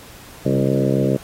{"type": "harmonic tone with a mistuned harmonic", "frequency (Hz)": 67.4, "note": "C#2", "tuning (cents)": -48, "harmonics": [2, 3, 4, 5, 6, 7, 8, 9], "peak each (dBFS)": [-20, -22, -23, -24, -25, -25, -26, -27], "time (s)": [0.45, 1.17], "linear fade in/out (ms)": 10, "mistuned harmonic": 3, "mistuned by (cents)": -37, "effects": ["pink hiss -42 dBFS RMS until 1.23 s", "AAC 48 kbps"]}